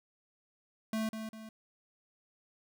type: tone with echo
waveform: square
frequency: 220 Hz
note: A3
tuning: in tune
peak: -32 dBFS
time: 0.93-1.09 s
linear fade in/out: 2 ms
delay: 200 ms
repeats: 2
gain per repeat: -7 dB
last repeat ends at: 1.49 s
effects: none